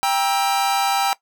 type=chord; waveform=45% pulse; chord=E diminished; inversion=first; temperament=just; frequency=791.1 / 949.3 / 1318.5 Hz; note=G5 / Bb5 / E6; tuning=+16 / +31 / 0 cents; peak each=-19 / -24 / -25 dBFS; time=0.03-1.13 s; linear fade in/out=0 ms; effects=noise-tail reverb RT60 0.1 s tail -19 dB re dry